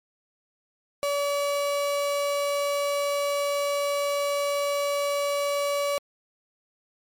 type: tone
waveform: 35% pulse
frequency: 571 Hz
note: D5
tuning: 49 cents flat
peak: -22 dBFS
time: 1.03-5.98 s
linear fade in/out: 0 ms
effects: MP3 64 kbps